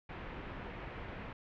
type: low-pass noise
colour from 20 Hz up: pink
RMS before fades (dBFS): -45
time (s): 0.09-1.33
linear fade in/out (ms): 5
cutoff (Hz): 2600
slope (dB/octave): 24
effects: none